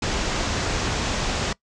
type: low-pass noise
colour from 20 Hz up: pink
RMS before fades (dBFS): -25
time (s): 0.02-1.53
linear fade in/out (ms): 5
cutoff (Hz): 7400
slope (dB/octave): 48
effects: noise-tail reverb RT60 0.1 s tail -22 dB re dry